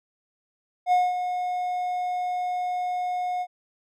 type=tone with ADSR envelope; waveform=triangle; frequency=723 Hz; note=F#5; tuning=40 cents flat; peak=-14 dBFS; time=0.86-3.47 s; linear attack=61 ms; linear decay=210 ms; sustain=-9 dB; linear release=56 ms; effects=none